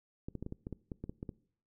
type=clicks; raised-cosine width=3 ms; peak=-27 dBFS; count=12; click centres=0.285 / 0.353 / 0.426 / 0.464 / 0.524 / 0.669 / 0.727 / 0.918 / 1.04 / 1.095 / 1.229 / 1.292 s; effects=noise-tail reverb RT60 0.6 s tail -22 dB re dry